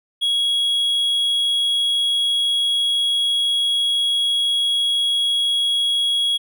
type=tone; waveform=triangle; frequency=3322 Hz; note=G#7; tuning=in tune; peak=-15 dBFS; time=0.21-6.38 s; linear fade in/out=20 ms; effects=none